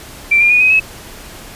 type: tone with pitch steps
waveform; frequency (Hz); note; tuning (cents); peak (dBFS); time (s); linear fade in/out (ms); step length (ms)
sine; 2349 / 2404 / 2460 / 2518 / 2576; D7 / D7 / D#7 / D#7 / E7; 0 / +40 / -20 / +20 / -41; -7; 0.31-0.8; 10; 98
effects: pink hiss -34 dBFS RMS until 1.55 s + resampled to 32000 Hz